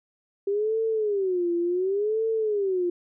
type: tone with vibrato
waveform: sine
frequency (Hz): 392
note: G4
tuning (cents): 0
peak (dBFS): -22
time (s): 0.47-2.9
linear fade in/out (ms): 5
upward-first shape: sine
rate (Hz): 0.69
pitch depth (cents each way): 230
effects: none